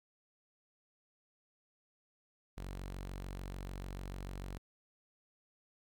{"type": "tone", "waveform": "sawtooth", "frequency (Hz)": 46.76, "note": "F#1", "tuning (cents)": 19, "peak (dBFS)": -38, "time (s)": [2.57, 4.58], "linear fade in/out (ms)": 10, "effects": ["13-bit"]}